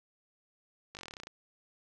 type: slowing click train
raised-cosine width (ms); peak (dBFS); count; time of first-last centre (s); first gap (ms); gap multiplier
0.2; -27; 13; 0.95-1.271; 19; 1.06
effects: none